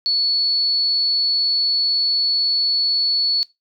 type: tone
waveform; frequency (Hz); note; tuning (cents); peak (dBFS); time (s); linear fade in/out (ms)
sine; 4418; C#8; -7; -16; 0.06-3.43; 0
effects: noise-tail reverb RT60 0.2 s tail -19 dB re dry